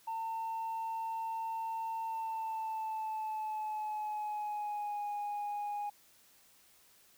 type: tone with pitch glide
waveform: sine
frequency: 900 to 825.3 Hz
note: A5 to G#5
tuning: +39 to -11 cents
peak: -33 dBFS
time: 0.07-5.9 s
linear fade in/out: 10 ms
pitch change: -150 cents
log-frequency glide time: 2.07-5.04 s
effects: tanh soft clip ceiling -33 dBFS + white hiss -64 dBFS RMS until 7.17 s